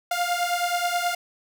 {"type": "beating tone pair", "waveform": "sawtooth", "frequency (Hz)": [698.5, 707.9], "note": ["F5", "F5"], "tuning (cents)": [0, 23], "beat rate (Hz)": 9.4, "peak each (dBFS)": -22, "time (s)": [0.11, 1.15], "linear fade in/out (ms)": 5, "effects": []}